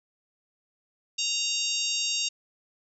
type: harmonic tone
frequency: 930 Hz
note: A#5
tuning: 4 cents flat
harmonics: 3 / 4 / 5 / 6 / 7 / 8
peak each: -31 / -32 / -33 / -34 / -34 / -35 dBFS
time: 1.18-2.29 s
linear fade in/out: 10 ms
effects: none